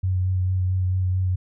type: tone with vibrato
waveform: sine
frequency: 92.5 Hz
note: F#2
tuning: in tune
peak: -19 dBFS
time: 0.03-1.36 s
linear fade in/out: 10 ms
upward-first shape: sine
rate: 4.5 Hz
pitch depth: 18 cents each way
effects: none